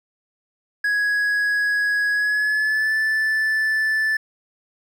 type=tone with pitch glide; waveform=triangle; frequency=1667 to 1753.9 Hz; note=G#6 to A6; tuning=+6 to -6 cents; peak=-16 dBFS; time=0.84-4.17 s; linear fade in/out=5 ms; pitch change=+88 cents; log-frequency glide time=2.12-2.94 s; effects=none